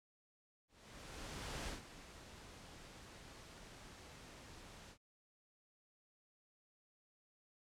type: noise with ADSR envelope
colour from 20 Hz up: pink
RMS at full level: -44 dBFS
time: 0.68-4.98 s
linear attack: 1000 ms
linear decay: 130 ms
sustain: -12 dB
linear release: 85 ms
effects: low-pass 8000 Hz 12 dB/octave